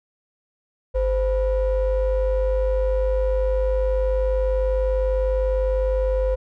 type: ring-modulated tone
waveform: triangle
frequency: 233.1 Hz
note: A#3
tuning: in tune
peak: -13 dBFS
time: 0.94-6.36 s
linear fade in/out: 20 ms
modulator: 283 Hz
effects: none